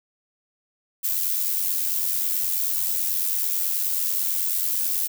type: noise with amplitude modulation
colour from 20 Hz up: violet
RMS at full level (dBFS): -22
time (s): 1.03-5.08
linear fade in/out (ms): 20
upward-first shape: sine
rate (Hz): 89.2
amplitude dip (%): 50
effects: none